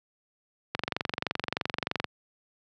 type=click train; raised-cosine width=0.3 ms; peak=-11 dBFS; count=31; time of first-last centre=0.75-2.043 s; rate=23.2 Hz; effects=high-pass 100 Hz 12 dB/octave